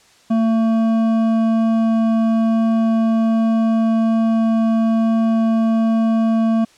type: tone with hard clipping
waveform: sine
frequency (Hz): 224.9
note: A3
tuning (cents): +38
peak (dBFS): -15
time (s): 0.3-6.65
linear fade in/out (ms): 10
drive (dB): 9
effects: white hiss -51 dBFS RMS until 6.77 s + low-pass 7000 Hz 12 dB/octave